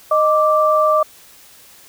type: tone pair together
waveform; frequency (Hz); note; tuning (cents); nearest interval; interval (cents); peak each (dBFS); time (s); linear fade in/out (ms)
sine; 619.2 / 1173; D#5 / D6; -9 / -2; major seventh; 1107; -14; 0.11-1.03; 5
effects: white hiss -45 dBFS RMS until 1.88 s